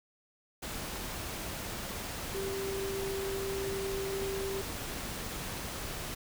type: tone in noise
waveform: sine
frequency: 390.1 Hz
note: G4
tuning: 8 cents flat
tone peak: -34 dBFS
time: 2.34-4.62 s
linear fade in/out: 10 ms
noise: pink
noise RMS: -39 dBFS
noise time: 0.62-6.15 s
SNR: +2 dB
effects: none